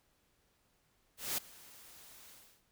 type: noise with ADSR envelope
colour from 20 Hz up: white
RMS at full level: -34 dBFS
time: 1.17-2.63 s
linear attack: 210 ms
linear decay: 5 ms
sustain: -22 dB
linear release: 330 ms
effects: pink hiss -74 dBFS RMS until 2.71 s